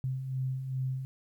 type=beating tone pair; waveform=sine; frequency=128.8 / 131.3 Hz; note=C3 / C3; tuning=-27 / +6 cents; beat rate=2.5 Hz; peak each=-40 / -31 dBFS; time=0.04-1.05 s; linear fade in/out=0 ms; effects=11-bit